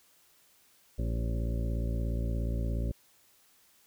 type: harmonic tone with a mistuned harmonic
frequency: 57 Hz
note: A#1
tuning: 38 cents flat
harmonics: 1 / 2 / 3 / 4 / 5 / 6 / 7 / 9 / 10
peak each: -30 / -35 / -42 / -41 / -46 / -48 / -47 / -49 / -47 dBFS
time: 0.98-2.92 s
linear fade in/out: 10 ms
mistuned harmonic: 6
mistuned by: -34 cents
effects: white hiss -64 dBFS RMS until 3.86 s